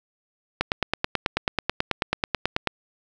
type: click train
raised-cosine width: 0.3 ms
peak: -5 dBFS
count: 20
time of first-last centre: 0.61-2.673 s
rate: 9.21 Hz
effects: none